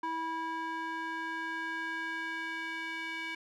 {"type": "tone with band-pass filter sweep", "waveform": "square", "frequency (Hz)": 325.8, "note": "E4", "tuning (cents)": -20, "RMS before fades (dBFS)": -37, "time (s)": [0.03, 3.35], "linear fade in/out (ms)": 5, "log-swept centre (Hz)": [1100, 2200], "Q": 2.8, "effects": []}